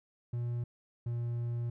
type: tone pair in turn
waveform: triangle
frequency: 119.8 / 118.77 Hz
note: A#2 / A#2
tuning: +48 / +33 cents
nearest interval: unison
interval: 15 cents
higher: first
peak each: -30 / -30 dBFS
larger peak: neither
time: 0.33-0.64 / 1.06-1.7 s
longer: second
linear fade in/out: 5 ms
effects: none